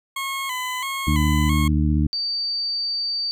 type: tone with vibrato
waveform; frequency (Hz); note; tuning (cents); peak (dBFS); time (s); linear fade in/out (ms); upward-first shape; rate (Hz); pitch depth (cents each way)
20% pulse; 1046.5; C6; 0; -20; 0.16-1.68; 5; square; 1.5; 65
type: harmonic tone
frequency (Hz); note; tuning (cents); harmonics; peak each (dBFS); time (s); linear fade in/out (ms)
75.6; D#2; -49; 1 / 2 / 3 / 4; -19 / -22 / -24 / -25; 1.07-2.07; 5
type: tone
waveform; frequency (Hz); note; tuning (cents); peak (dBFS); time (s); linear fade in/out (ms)
sine; 4616; D8; -31; -22; 2.13-3.31; 0
effects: none